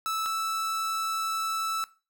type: tone pair in turn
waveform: 45% pulse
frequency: 1311 / 1316.2 Hz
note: E6 / E6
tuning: -10 / -3 cents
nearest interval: unison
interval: 7 cents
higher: second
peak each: -27 dBFS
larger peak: neither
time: 0.06-0.26 / 0.26-1.84 s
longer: second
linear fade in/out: 0 ms
effects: noise-tail reverb RT60 0.3 s tail -18 dB re dry